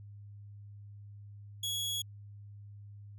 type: tone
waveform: sawtooth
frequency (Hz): 3345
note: G#7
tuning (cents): +12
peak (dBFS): -30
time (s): 1.63-2.02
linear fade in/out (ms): 5
effects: added 102 Hz sine -47 dBFS peak until 3.18 s